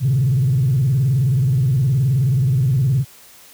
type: tone with vibrato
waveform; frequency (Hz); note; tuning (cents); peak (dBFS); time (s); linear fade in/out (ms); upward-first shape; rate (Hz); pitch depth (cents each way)
sine; 130.81; C3; 0; -12; 0-3.05; 50; square; 19; 160
effects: tanh soft clip ceiling -9 dBFS + white hiss -45 dBFS RMS until 3.53 s